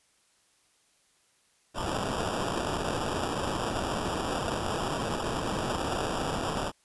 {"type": "noise with sample-and-hold", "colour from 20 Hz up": "white", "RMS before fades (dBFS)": -31, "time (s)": [1.74, 6.72], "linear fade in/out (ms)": 50, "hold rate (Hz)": 2100, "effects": ["white hiss -67 dBFS RMS until 6.84 s", "resampled to 24000 Hz"]}